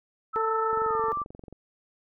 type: tone with pitch glide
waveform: sine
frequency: 1310 to 1173.8 Hz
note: E6 to D6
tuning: -11 to -1 cents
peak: -27 dBFS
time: 0.33-1.24 s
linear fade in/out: 20 ms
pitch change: -190 cents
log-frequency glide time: 0.84-1.01 s
type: harmonic tone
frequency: 445.7 Hz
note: A4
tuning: 22 cents sharp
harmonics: 1 / 2 / 3 / 4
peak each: -28 / -30 / -36 / -43 dBFS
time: 0.36-1.12 s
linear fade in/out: 0 ms
type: click train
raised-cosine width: 2 ms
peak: -30 dBFS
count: 19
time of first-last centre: 0.73-1.526 s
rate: 22.6 Hz
effects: none